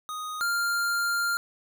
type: tone pair in turn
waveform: square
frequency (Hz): 1244.5 / 1396.9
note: D#6 / F6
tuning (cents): 0 / 0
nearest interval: major second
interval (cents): 200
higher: second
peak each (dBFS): -33 / -25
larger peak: second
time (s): 0.09-0.41 / 0.41-1.37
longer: second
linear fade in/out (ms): 0
effects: none